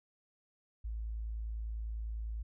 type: tone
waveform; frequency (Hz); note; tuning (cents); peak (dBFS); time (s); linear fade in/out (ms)
sine; 55; A1; 0; -36; 0.84-2.43; 10
effects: none